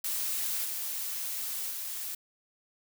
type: noise with level steps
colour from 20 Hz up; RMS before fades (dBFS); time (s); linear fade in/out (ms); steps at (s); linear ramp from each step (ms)
blue; -32 / -35 / -37; 0.04-2.15; 5; 0.64 / 1.7; 20
effects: none